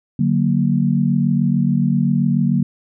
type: chord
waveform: sine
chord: D augmented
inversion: none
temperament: equal with one note detuned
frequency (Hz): 146.83 / 185.85 / 233.1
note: D3 / F#3 / A#3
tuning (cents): 0 / +8 / 0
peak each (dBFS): -18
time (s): 0.19-2.63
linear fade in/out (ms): 5
effects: none